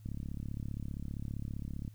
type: click train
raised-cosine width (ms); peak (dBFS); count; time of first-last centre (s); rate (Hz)
5; -27; 65; 0.06-1.878; 35.2
effects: added 107 Hz sine -51 dBFS peak until 1.94 s + white hiss -70 dBFS RMS until 1.94 s